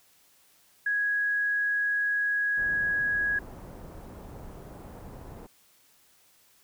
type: tone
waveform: sine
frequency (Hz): 1661.2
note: G#6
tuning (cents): 0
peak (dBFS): -24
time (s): 0.86-3.39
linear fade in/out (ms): 5
type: low-pass noise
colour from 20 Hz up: pink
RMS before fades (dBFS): -44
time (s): 2.57-5.47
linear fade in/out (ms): 10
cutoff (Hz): 870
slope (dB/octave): 12
effects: white hiss -62 dBFS RMS until 6.63 s